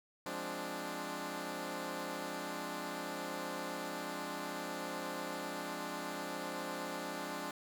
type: chord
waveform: 10% pulse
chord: D half-diminished seventh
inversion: first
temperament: equal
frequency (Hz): 174.61 / 207.7 / 261.6 / 293.7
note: F3 / Ab3 / C4 / D4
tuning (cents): 0 / 0 / 0 / 0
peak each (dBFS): -38 / -38 / -38 / -34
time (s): 0.26-7.51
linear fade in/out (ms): 2
effects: none